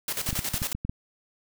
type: noise with tremolo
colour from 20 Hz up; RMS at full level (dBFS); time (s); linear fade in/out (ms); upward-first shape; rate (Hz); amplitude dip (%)
white; -29; 0.08-0.73; 2; square; 11; 70
type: clicks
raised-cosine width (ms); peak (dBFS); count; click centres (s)
5; -18; 8; 0.29 / 0.329 / 0.391 / 0.542 / 0.619 / 0.75 / 0.85 / 0.895
effects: none